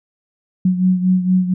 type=beating tone pair; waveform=sine; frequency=183.2 / 187.5 Hz; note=F#3 / F#3; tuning=-17 / +23 cents; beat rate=4.3 Hz; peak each=-13 / -19 dBFS; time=0.65-1.54 s; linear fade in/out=5 ms; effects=none